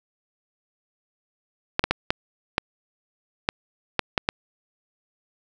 clicks, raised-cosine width 0.3 ms, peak -3 dBFS, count 9, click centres 1.794 / 1.84 / 1.91 / 2.105 / 2.581 / 3.489 / 3.993 / 4.178 / 4.289 s, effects none

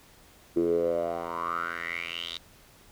10% pulse tone with band-pass filter sweep, 84.7 Hz, E2, 48 cents sharp, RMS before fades -30 dBFS, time 0.56-2.38 s, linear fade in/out 10 ms, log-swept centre 340 to 3800 Hz, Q 7.2, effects pink hiss -56 dBFS RMS until 2.91 s

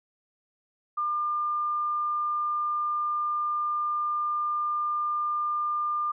sine tone, 1200 Hz, D6, 37 cents sharp, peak -25 dBFS, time 0.97-6.12 s, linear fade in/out 10 ms, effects none

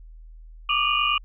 sine tone cluster, 1159 / 1208 / 2458 / 2795 / 2922 Hz, D6 / D6 / D#7 / F7 / F#7, -23 / +48 / -22 / +1 / -22 cents, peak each -26 dBFS, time 0.69-1.18 s, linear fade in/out 5 ms, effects added 40 Hz sine -41 dBFS peak until 1.24 s

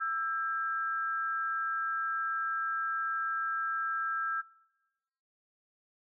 sine tone pair together, 1326.8 / 1608 Hz, E6 / G6, +11 / +44 cents, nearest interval minor third, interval 333 cents, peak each -31 / -35 dBFS, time 0-4.42 s, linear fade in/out 20 ms, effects noise-tail reverb RT60 1.0 s tail -21 dB re dry

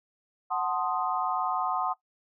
sine chord, F# diminished seventh, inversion none, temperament equal, 740 / 880 / 1046.5 / 1244.5 Hz, F#5 / A5 / C6 / Eb6, 0 / 0 / 0 / 0 cents, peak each -30 / -34 / -32 / -32 dBFS, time 0.5-1.94 s, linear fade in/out 20 ms, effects noise-tail reverb RT60 0.1 s tail -17 dB re dry

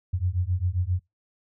sine beating tone pair, 86.7 / 94.2 Hz, F2 / F#2, -12 / +32 cents, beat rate 7.5 Hz, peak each -26 dBFS, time 0.13-1 s, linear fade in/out 10 ms, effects noise-tail reverb RT60 0.2 s tail -22 dB re dry

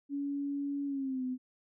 sine tone with pitch glide, 282.6 to 254.7 Hz, C#4 to C4, +34 to -46 cents, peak -32 dBFS, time 0.09-1.38 s, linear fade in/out 50 ms, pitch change -180 cents, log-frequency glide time 0.86-1.24 s, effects none

